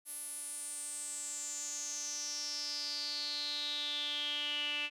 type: tone with band-pass filter sweep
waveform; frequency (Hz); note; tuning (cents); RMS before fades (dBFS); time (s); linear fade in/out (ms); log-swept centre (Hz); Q
sawtooth; 293.7; D4; 0; -39; 0.05-4.9; 50; 11000 to 2700; 9.1
effects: none